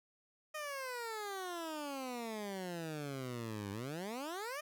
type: exponential two-way sweep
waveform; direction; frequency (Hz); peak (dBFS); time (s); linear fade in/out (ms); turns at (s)
15% pulse; down then up; 622.3 to 98 to 622.3; -34; 0.54-4.61; 10; 3.71
effects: none